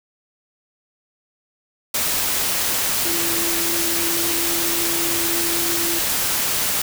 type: tone in noise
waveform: sine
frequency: 337.7 Hz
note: E4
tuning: 42 cents sharp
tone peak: -27 dBFS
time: 3.05-5.99 s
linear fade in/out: 5 ms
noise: white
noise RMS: -21 dBFS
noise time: 1.94-6.82 s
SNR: -9 dB
effects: none